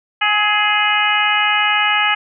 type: harmonic tone with a mistuned harmonic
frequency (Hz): 418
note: G#4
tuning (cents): +11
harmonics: 2 / 3 / 4 / 5 / 6 / 7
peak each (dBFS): -20 / -20 / -20 / -20 / -20 / -20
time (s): 0.21-2.15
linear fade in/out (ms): 10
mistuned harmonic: 3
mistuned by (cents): +26
effects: none